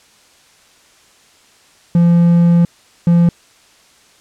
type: tone pair in turn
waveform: triangle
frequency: 171.4 / 171.4 Hz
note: F3 / F3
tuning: -32 / -32 cents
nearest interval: unison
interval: 0 cents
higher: neither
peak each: -5 dBFS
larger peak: neither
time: 1.95-2.65 / 3.07-3.29 s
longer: first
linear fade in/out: 2 ms
effects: white hiss -49 dBFS RMS until 4.2 s + low-pass 8000 Hz 12 dB/octave